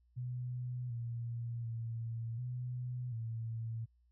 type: tone with pitch steps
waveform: sine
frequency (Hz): 124.1 / 117.6 / 114.8 / 124.2 / 113.7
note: B2 / A#2 / A#2 / B2 / A#2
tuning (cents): +9 / +16 / -26 / +10 / -43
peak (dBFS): -37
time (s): 0.16-3.86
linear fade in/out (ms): 20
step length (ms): 740
effects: added 60 Hz sine -67 dBFS peak until 4.11 s